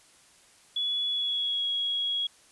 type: tone with pitch glide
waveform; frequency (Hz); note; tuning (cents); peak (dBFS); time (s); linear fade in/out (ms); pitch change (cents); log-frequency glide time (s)
sine; 3399 to 3319; G#7 to G#7; +39 to -2; -26; 0.76-2.27; 5; -41; 1.08-1.65
effects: white hiss -58 dBFS RMS until 2.51 s + resampled to 24000 Hz